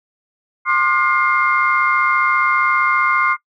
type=tone cluster; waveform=sine; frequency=1062 / 1197 / 1428 / 2114 Hz; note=C6 / D6 / F6 / C7; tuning=+25 / +33 / +38 / +17 cents; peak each=-18 dBFS; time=0.65-3.37 s; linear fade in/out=50 ms; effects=noise-tail reverb RT60 0.1 s tail -23 dB re dry + tanh soft clip ceiling -2 dBFS